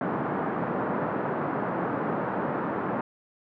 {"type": "band-pass noise", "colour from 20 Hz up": "pink", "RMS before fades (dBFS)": -29, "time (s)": [0.01, 3.01], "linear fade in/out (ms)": 2, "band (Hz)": [160, 1400], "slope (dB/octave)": 24, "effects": []}